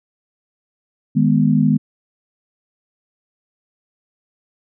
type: chord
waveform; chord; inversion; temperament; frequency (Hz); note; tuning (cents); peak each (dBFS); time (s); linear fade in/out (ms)
sine; G# minor; second; equal; 155.56 / 207.7 / 246.9; D#3 / G#3 / B3; 0 / 0 / 0; -16; 1.15-1.78; 20
effects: none